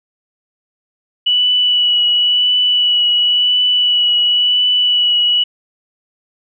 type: tone with vibrato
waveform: sine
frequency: 2950 Hz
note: F#7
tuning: 6 cents flat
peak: -10 dBFS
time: 1.26-5.44 s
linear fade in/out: 10 ms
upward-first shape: triangle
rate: 0.95 Hz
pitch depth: 18 cents each way
effects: none